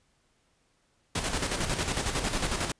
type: noise with tremolo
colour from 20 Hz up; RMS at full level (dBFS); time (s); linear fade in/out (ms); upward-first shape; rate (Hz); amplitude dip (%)
pink; -28; 1.15-2.72; 5; square; 11; 50
effects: pink hiss -70 dBFS RMS until 2.79 s + resampled to 22050 Hz